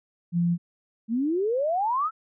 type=tone; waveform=sine; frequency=172.3 Hz; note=F3; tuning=23 cents flat; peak=-20 dBFS; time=0.32-0.58 s; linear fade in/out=50 ms
type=exponential sweep; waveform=sine; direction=up; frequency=215.2 to 1353 Hz; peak=-22 dBFS; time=1.08-2.11 s; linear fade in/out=50 ms
effects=none